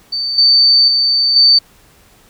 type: tone with level steps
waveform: sine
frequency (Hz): 4566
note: D8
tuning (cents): -50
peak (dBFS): -16 / -6 / -10 / -5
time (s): 0.12-1.59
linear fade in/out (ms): 10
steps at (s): 0.38 / 0.88 / 1.36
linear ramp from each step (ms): 2
effects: pink hiss -48 dBFS RMS until 2.29 s